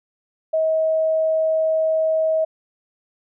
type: tone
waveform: sine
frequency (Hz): 637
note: D#5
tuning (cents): +41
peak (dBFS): -16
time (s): 0.53-2.45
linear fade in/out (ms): 10
effects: none